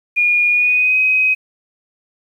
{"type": "tone with pitch glide", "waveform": "sine", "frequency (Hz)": [2434, 2524], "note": ["D#7", "D#7"], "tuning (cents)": [-39, 24], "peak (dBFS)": -11, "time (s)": [0.16, 1.35], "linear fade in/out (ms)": 20, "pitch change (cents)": 63, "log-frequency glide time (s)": [0.49, 0.98], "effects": ["8-bit"]}